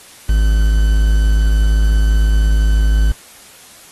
triangle tone with quantisation, 52.9 Hz, G#1, 33 cents sharp, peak -7 dBFS, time 0.29-3.12 s, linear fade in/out 5 ms, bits 5, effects white hiss -41 dBFS RMS until 3.91 s + AAC 32 kbps

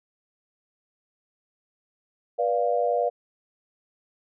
sine chord, B diminished, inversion none, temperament equal with one note detuned, 485.7 / 587.3 / 698.5 Hz, B4 / D5 / F5, -29 / 0 / 0 cents, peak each -25 / -26 / -25 dBFS, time 2.38-3.1 s, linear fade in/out 20 ms, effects none

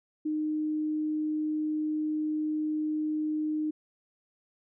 sine tone, 307 Hz, D#4, 23 cents flat, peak -27 dBFS, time 0.25-3.71 s, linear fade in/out 10 ms, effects none

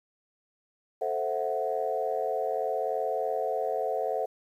sine chord, F# half-diminished seventh, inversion first, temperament equal, 440 / 523.3 / 659.3 / 740 Hz, A4 / C5 / E5 / F#5, 0 / 0 / 0 / 0 cents, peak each -32 dBFS, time 1.01-4.26 s, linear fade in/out 10 ms, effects tanh soft clip ceiling -16 dBFS + 10-bit

